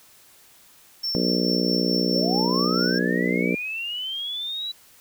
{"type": "tone with tremolo", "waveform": "triangle", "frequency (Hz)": 5410, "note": "E8", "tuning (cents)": 44, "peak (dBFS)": -22, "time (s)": [1.03, 2.99], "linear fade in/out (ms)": 10, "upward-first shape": "triangle", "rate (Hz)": 4.6, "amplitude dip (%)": 45}
{"type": "harmonic tone", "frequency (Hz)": 60.2, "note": "B1", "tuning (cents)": -44, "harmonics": [3, 4, 5, 6, 7, 8, 9, 10], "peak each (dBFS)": [-26, -26, -28, -31, -30, -30, -36, -38], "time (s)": [1.15, 3.55], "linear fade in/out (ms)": 0}
{"type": "linear sweep", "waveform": "sine", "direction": "up", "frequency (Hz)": [492.6, 3951], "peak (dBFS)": -27, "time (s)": [2.13, 4.72], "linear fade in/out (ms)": 10}
{"effects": ["white hiss -53 dBFS RMS until 5 s"]}